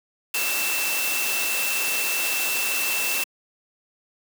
sine tone in noise, 2672 Hz, E7, 23 cents sharp, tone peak -26 dBFS, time 0.34-3.24 s, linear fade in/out 5 ms, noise white, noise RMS -26 dBFS, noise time 0.34-3.24 s, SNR -3 dB, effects high-pass 300 Hz 12 dB/octave

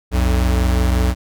square tone pair together, 61.74 / 87.31 Hz, B1 / F2, 0 / 0 cents, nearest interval tritone, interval 600 cents, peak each -15 / -21 dBFS, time 0.11-1.15 s, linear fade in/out 50 ms, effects none

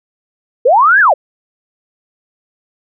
sine linear two-way sweep, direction up then down, 440 to 1738 to 494.1 Hz, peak -5 dBFS, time 0.65-1.14 s, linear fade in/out 10 ms, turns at 1 s, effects none

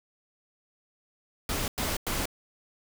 pink noise bursts, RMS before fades -30 dBFS, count 3, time 1.49-2.256 s, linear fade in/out 2 ms, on 190 ms, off 98 ms, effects none

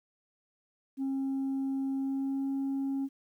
sine tone with pitch glide, 270 to 272.5 Hz, C#4 to C#4, -45 to -29 cents, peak -27 dBFS, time 0.97-3.09 s, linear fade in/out 50 ms, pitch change +16 cents, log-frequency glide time 1.99-2.48 s, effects tanh soft clip ceiling -28 dBFS + 11-bit

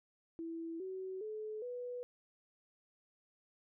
sine tone with pitch steps, 330 / 376.9 / 430.4 / 491.6 Hz, E4 / F#4 / A4 / B4, +2 / +32 / -38 / -8 cents, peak -40 dBFS, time 0.39-2.03 s, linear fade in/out 0 ms, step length 410 ms, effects none

